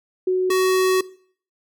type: tone pair in turn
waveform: sine / square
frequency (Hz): 370 / 373.7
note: F#4 / F#4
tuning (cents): 0 / +17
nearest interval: unison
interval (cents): 17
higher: second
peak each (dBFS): -16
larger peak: neither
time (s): 0.27-0.5 / 0.5-1.01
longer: second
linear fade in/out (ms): 5
effects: noise-tail reverb RT60 0.5 s tail -19 dB re dry